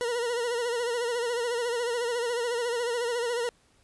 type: tone with vibrato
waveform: 40% pulse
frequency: 476.4 Hz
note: A#4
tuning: 38 cents sharp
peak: -26 dBFS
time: 0.01-3.49 s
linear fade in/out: 0 ms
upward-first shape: sine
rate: 14 Hz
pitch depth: 64 cents each way
effects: pink hiss -64 dBFS RMS until 3.83 s + resampled to 24000 Hz